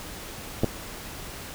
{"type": "clicks", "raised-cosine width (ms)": 2, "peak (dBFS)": -9, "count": 2, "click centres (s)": [0.635, 0.644], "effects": ["pink hiss -39 dBFS RMS until 1.54 s"]}